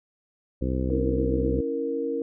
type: harmonic tone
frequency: 64.4 Hz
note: C2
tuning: 27 cents flat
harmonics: 1 / 2 / 3 / 4 / 5 / 6 / 7 / 8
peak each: -27 / -31 / -33 / -31 / -33 / -38 / -39 / -36 dBFS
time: 0.61-1.61 s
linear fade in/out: 10 ms
type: chord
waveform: sine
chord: A# diminished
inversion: first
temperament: equal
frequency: 277.2 / 329.6 / 466.2 Hz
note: C#4 / E4 / A#4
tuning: 0 / 0 / 0 cents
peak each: -31 / -33 / -27 dBFS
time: 0.9-2.22 s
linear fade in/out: 2 ms
effects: none